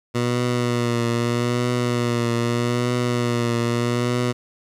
15% pulse tone with vibrato, 120.3 Hz, B2, 45 cents flat, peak -13 dBFS, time 0.14-4.33 s, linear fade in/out 20 ms, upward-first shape triangle, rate 0.8 Hz, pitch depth 41 cents each way, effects low-pass 9000 Hz 12 dB/octave + 9-bit

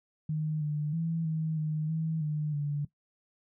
sine tone with pitch steps, 154.6 / 149.6 / 164.5 / 158.6 / 154.3 / 160.3 / 151.3 / 145.6 Hz, D#3 / D3 / E3 / D#3 / D#3 / E3 / D#3 / D3, -11 / +32 / -3 / +33 / -14 / -48 / -48 / -15 cents, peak -28 dBFS, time 0.29-2.85 s, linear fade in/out 5 ms, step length 320 ms, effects noise-tail reverb RT60 0.1 s tail -17 dB re dry

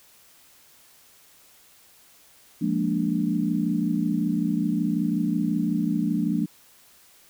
sine chord, Bb dominant seventh, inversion second, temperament equal, 174.61 / 207.7 / 233.1 / 293.7 Hz, F3 / Ab3 / Bb3 / D4, 0 / 0 / 0 / 0 cents, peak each -27 dBFS, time 2.61-6.46 s, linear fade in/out 10 ms, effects white hiss -55 dBFS RMS until 7.29 s

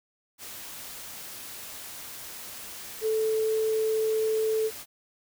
sine tone in noise, 438.8 Hz, A4, 5 cents flat, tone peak -23 dBFS, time 3.01-4.71 s, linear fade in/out 50 ms, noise white, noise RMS -41 dBFS, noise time 0.38-4.86 s, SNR +15 dB, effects none

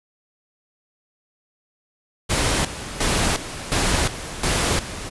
pink noise with tremolo, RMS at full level -20 dBFS, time 2.29-5.1 s, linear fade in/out 20 ms, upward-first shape square, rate 1.4 Hz, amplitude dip 75%, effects resampled to 24000 Hz

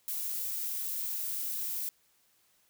violet noise, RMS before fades -35 dBFS, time 0.08-1.89 s, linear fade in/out 0 ms, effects white hiss -69 dBFS RMS until 2.69 s

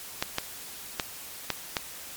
clicks, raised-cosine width 0.2 ms, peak -8 dBFS, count 5, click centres 0.225 / 0.384 / 0.998 / 1.503 / 1.768 s, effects white hiss -42 dBFS RMS until 2.16 s + MP3 96 kbps

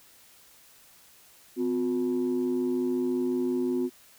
sine tone pair together, 254.8 / 360.4 Hz, C4 / F#4, -46 / -45 cents, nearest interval tritone, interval 601 cents, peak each -26 dBFS, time 1.56-3.9 s, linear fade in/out 50 ms, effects tanh soft clip ceiling -20 dBFS + white hiss -56 dBFS RMS until 4.18 s

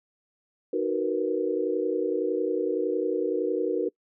sine chord, B major seventh, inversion first, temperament just, 308.7 / 370.4 / 463 / 493.9 Hz, D#4 / F#4 / A#4 / B4, -14 / +2 / -12 / 0 cents, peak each -31 / -28 / -28 / -31 dBFS, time 0.73-3.89 s, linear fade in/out 5 ms, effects noise-tail reverb RT60 0.1 s tail -25 dB re dry

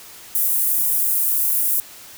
pink high-pass noise, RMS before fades -19 dBFS, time 0.35-1.8 s, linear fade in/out 0 ms, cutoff 11000 Hz, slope 24 dB/octave, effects white hiss -41 dBFS RMS until 2.17 s

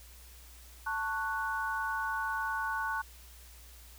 sine chord, F# minor, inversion first, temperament just, 888 / 1110 / 1480 Hz, A5 / C#6 / F#6, +16 / +2 / 0 cents, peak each -36 / -37 / -34 dBFS, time 0.86-3.02 s, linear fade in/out 10 ms, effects added 60 Hz sine -52 dBFS peak until 3.98 s + white hiss -56 dBFS RMS until 3.98 s

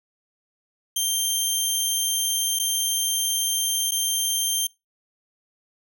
15% pulse tone with dropouts, 3159 Hz, G7, 13 cents sharp, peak -14 dBFS, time 0.96-4.67 s, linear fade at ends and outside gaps 5 ms, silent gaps 2.59-2.596 / 3.911-3.918 s, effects noise-tail reverb RT60 0.2 s tail -22 dB re dry

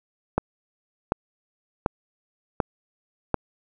click train, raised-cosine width 1 ms, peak -6 dBFS, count 5, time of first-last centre 0.38-3.343 s, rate 1.35 Hz, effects none

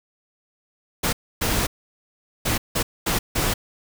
pink noise bursts at uneven times, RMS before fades -22 dBFS, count 6, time 1.03-1.13 / 1.41-1.67 / 2.45-2.58 / 2.75-2.83 / 3.06-3.19 / 3.35-3.54 s, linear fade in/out 10 ms, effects none

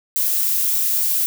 violet noise, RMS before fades -19 dBFS, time 0.16-1.26 s, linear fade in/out 0 ms, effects none

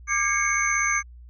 sine tone cluster, 1190 / 1625 / 2156 / 2232 / 6190 Hz, D6 / G#6 / C#7 / C#7 / G8, +22 / -38 / -49 / +11 / -23 cents, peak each -27 dBFS, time 0.07-1.03 s, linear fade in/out 50 ms, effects added 60 Hz sine -42 dBFS peak until 1.29 s

